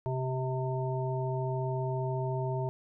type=harmonic tone with a mistuned harmonic; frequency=129.6 Hz; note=C3; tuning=16 cents flat; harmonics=1 / 3 / 5 / 7; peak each=-31 / -36 / -38 / -39 dBFS; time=0.06-2.69 s; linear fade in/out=0 ms; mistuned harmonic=1; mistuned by=+18 cents; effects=none